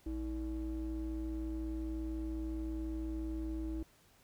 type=ring-modulated tone; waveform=triangle; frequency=131.9 Hz; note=C3; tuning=14 cents sharp; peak=-31 dBFS; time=0.06-3.83 s; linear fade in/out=5 ms; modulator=189 Hz; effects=pink hiss -66 dBFS RMS until 4.23 s